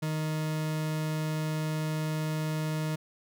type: tone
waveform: 40% pulse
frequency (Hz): 155.56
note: D#3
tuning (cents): 0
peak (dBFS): -28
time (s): 0.02-2.96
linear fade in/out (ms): 10
effects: none